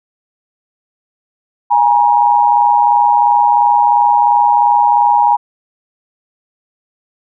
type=tone pair together; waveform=sine; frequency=827.1 / 950 Hz; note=G#5 / A#5; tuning=-7 / +33 cents; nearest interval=major second; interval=240 cents; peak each=-10 dBFS; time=1.7-5.37 s; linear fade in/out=20 ms; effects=none